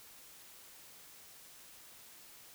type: silence
effects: white hiss -56 dBFS RMS until 2.54 s